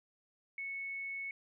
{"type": "tone", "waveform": "sine", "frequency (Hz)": 2207, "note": "C#7", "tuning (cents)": -8, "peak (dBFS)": -38, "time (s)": [0.58, 1.31], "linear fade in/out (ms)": 2, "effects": []}